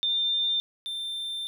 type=tone pair in turn; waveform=sine / triangle; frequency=3597 / 3576 Hz; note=A7 / A7; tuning=+37 / +27 cents; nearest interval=unison; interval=10 cents; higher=first; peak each=-23 / -29 dBFS; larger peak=first; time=0.03-0.6 / 0.86-1.47 s; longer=second; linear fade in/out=0 ms; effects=none